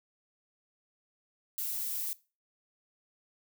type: noise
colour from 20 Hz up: violet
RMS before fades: -35 dBFS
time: 1.58-2.13 s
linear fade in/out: 0 ms
effects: noise-tail reverb RT60 0.3 s tail -19 dB re dry